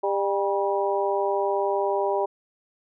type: harmonic tone with a mistuned harmonic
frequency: 199.3 Hz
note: G3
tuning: 29 cents sharp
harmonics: 2 / 3 / 4 / 5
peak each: -25 / -27 / -28 / -29 dBFS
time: 0.03-2.26 s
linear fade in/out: 10 ms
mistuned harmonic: 5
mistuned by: -52 cents
effects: none